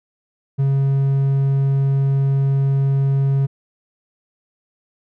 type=tone; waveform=triangle; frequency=137.1 Hz; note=C#3; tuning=19 cents flat; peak=-12 dBFS; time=0.58-3.47 s; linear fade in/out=20 ms; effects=none